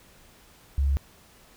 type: tone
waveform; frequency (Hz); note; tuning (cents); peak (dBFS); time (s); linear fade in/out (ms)
sine; 69.3; C#2; 0; -20; 0.78-0.97; 0
effects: pink hiss -55 dBFS RMS until 1.56 s